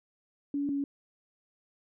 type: tone pair in turn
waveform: sine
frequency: 284.3 / 280.9 Hz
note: C#4 / C#4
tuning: +44 / +23 cents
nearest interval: unison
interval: 21 cents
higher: first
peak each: -28 dBFS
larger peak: neither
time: 0.54-0.69 / 0.69-0.84 s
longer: neither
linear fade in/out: 2 ms
effects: none